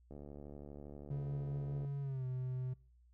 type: click train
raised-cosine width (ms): 2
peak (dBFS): -37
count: 127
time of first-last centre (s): 0.11-1.848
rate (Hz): 72.5
type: tone with pitch glide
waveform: triangle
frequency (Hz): 140.2 to 127.82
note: C#3 to C3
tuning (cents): +20 to -40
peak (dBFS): -35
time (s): 1.1-2.74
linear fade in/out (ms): 10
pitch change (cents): -160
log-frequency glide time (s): 2.01-2.25
effects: noise-tail reverb RT60 0.5 s tail -24 dB re dry + added 60 Hz sine -63 dBFS peak until 3.13 s